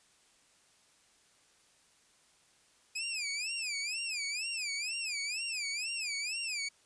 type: tone with vibrato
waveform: 20% pulse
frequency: 2489 Hz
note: D#7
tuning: in tune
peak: -29 dBFS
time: 2.95-6.69 s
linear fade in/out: 10 ms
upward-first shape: sine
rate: 2.1 Hz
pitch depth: 190 cents each way
effects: white hiss -66 dBFS RMS until 6.85 s + resampled to 22050 Hz